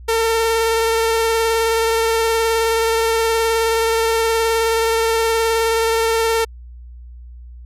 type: tone with vibrato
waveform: sawtooth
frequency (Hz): 452.7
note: A4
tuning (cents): +49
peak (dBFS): -11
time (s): 0.08-6.45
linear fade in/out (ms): 10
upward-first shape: sine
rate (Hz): 19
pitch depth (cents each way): 18
effects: added 60 Hz sine -34 dBFS peak until 7.65 s + resampled to 32000 Hz